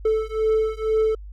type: beating tone pair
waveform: triangle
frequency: 437.3 / 439.4 Hz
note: A4 / A4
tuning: -11 / -2 cents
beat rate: 2.1 Hz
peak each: -20 dBFS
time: 0.05-1.15 s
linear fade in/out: 5 ms
effects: added 50 Hz sine -35 dBFS peak until 1.32 s